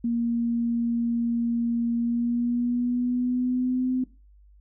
sine tone with pitch glide, 234.5 to 255.7 Hz, A#3 to C4, +11 to -40 cents, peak -22 dBFS, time 0.04-4.04 s, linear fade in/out 5 ms, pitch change +149 cents, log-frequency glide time 1.96-3.93 s, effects noise-tail reverb RT60 0.3 s tail -19 dB re dry + added 50 Hz sine -51 dBFS peak until 4.6 s

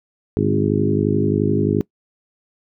harmonic tone with a mistuned harmonic, 51.5 Hz, G#1, 14 cents flat, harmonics 2 / 3 / 4 / 5 / 6 / 7 / 8, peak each -23 / -23 / -23 / -23 / -23 / -23 / -23 dBFS, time 0.37-1.81 s, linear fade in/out 0 ms, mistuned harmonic 3, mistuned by -33 cents, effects noise-tail reverb RT60 0.1 s tail -22 dB re dry

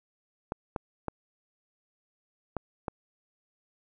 clicks, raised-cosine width 1 ms, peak -17 dBFS, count 5, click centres 0.521 / 0.762 / 1.083 / 2.567 / 2.882 s, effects none

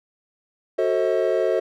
triangle chord, F# diminished seventh, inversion none, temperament just, 370 / 444 / 532.8 / 639.4 Hz, F#4 / A4 / C5 / Eb5, 0 / +16 / +31 / +47 cents, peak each -22 dBFS, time 0.78-1.6 s, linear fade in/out 10 ms, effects none

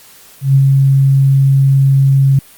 sine tone with ADSR envelope, 136.3 Hz, C#3, 29 cents flat, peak -4 dBFS, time 0.41-2.39 s, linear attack 140 ms, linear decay 64 ms, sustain -2 dB, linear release 3 ms, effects white hiss -41 dBFS RMS until 2.57 s + Opus 48 kbps

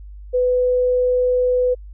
sine tone, 499.7 Hz, B4, 20 cents sharp, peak -14 dBFS, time 0.33-1.75 s, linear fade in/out 20 ms, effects added 50 Hz sine -34 dBFS peak until 1.93 s

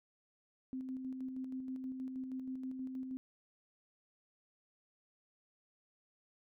sine tone with tremolo, 260 Hz, C4, 11 cents flat, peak -38 dBFS, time 0.73-3.17 s, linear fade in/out 0 ms, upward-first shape square, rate 6.3 Hz, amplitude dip 35%, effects none

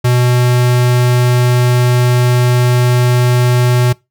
square tone, 123.47 Hz, B2, in tune, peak -9 dBFS, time 0.04-3.93 s, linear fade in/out 10 ms, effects noise-tail reverb RT60 0.2 s tail -22 dB re dry

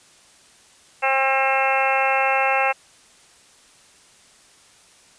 harmonic tone, 267.6 Hz, C4, 39 cents sharp, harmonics 2 / 3 / 4 / 5 / 6 / 7 / 8 / 9 / 10, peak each -25 / -21 / -28 / -27 / -28 / -32 / -26 / -31 / -24 dBFS, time 1.02-2.73 s, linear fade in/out 20 ms, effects white hiss -52 dBFS RMS until 5.18 s + resampled to 22050 Hz

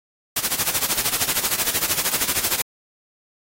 white noise with tremolo, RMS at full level -19 dBFS, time 0.36-2.62 s, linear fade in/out 5 ms, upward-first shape sine, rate 13 Hz, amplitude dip 80%, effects AAC 48 kbps

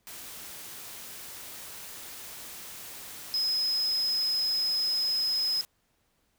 sine tone in noise, 5090 Hz, D#8, 39 cents sharp, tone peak -25 dBFS, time 3.34-5.61 s, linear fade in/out 0 ms, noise white, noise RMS -43 dBFS, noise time 0.07-5.65 s, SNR +15 dB, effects pink hiss -72 dBFS RMS until 6.38 s

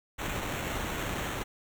pink noise with sample-and-hold, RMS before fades -34 dBFS, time 0.18-1.44 s, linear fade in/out 20 ms, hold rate 4900 Hz, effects none

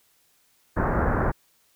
pink low-pass noise, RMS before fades -23 dBFS, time 0.76-1.32 s, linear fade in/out 20 ms, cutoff 1700 Hz, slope 48 dB/octave, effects white hiss -64 dBFS RMS until 1.75 s

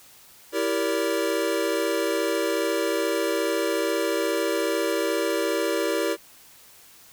square chord, E half-diminished seventh, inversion none, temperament equal with one note detuned, 329.6 / 392 / 466.2 / 574.9 Hz, E4 / G4 / Bb4 / D5, 0 / 0 / 0 / -37 cents, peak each -29 dBFS, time 0.52-6.17 s, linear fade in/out 50 ms, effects white hiss -51 dBFS RMS until 7.12 s

